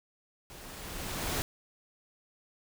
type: noise with level ramp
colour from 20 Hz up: pink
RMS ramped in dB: -49 to -31 dBFS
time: 0.5-1.42 s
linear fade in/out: 0 ms
effects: none